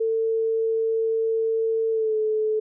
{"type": "tone with pitch glide", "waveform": "sine", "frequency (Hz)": [448.5, 432.5], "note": ["A4", "A4"], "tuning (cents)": [33, -30], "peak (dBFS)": -20, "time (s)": [0, 2.6], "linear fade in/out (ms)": 10, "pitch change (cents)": -63, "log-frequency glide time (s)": [1.9, 2.16], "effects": []}